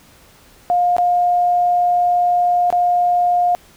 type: tone with dropouts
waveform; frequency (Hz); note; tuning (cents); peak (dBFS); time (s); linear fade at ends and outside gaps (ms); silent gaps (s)
sine; 709; F5; +26; -12; 0.7-3.55; 0; 0.966-0.983 / 2.703-2.726
effects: pink hiss -48 dBFS RMS until 3.76 s